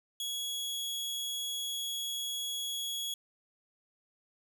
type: tone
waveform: sawtooth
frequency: 3343 Hz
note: G#7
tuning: 11 cents sharp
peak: -31 dBFS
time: 0.2-3.14 s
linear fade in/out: 2 ms
effects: none